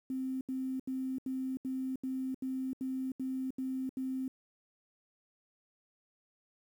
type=tone bursts; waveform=sine; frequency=261.6 Hz; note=C4; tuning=in tune; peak=-33 dBFS; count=11; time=0.1-4.28 s; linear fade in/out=2 ms; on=310 ms; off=77 ms; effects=10-bit